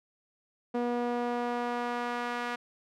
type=tone with band-pass filter sweep; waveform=sawtooth; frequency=241.3 Hz; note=B3; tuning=40 cents flat; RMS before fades=-32 dBFS; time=0.74-2.56 s; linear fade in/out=10 ms; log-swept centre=490 to 1500 Hz; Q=1; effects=none